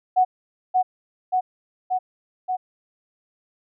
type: tone with echo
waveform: sine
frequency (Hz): 740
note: F#5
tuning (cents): 0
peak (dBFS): -13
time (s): 0.16-0.25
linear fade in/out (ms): 20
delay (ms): 580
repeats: 4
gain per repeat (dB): -2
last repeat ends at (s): 2.57
effects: none